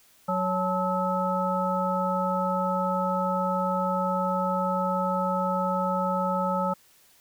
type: harmonic tone with a mistuned harmonic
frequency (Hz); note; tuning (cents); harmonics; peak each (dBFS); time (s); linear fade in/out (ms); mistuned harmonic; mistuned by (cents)
185; F#3; 0; 1 / 3 / 5 / 7; -29 / -29 / -29 / -29; 0.28-6.74; 10; 5; -99
effects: white hiss -59 dBFS RMS until 7.2 s